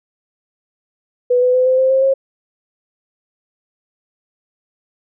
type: tone with pitch steps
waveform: sine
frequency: 493.9 / 501.1 / 508.4 / 515.8 / 523.3 / 530.9 / 538.6 Hz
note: B4 / B4 / C5 / C5 / C5 / C5 / C#5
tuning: 0 / +25 / -50 / -25 / 0 / +25 / -50 cents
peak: -10 dBFS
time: 1.3-2.14 s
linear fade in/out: 10 ms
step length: 120 ms
effects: none